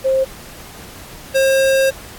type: tone pair in turn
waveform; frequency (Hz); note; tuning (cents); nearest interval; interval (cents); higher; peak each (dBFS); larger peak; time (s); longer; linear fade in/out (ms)
sine / square; 530 / 535.8; C5 / C5; +22 / +41; unison; 19; second; -12; neither; 0.04-0.25 / 1.34-1.91; second; 20
effects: pink hiss -37 dBFS RMS until 2.18 s + AAC 64 kbps